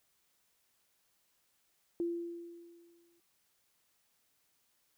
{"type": "tone with exponential decay", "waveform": "sine", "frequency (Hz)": 341.7, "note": "F4", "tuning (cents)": -38, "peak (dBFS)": -30, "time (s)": [2, 3.2], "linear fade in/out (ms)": 1, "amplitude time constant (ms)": 260, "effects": ["white hiss -75 dBFS RMS until 4.97 s"]}